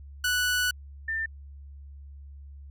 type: tone pair in turn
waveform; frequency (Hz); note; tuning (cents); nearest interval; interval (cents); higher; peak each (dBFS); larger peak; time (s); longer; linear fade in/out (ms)
sawtooth / sine; 1480 / 1792.3; F#6 / A6; 0 / +31; minor third; 331; second; -20 / -27; first; 0.24-0.71 / 1.08-1.26; first; 5
effects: added 70 Hz sine -42 dBFS peak until 2.7 s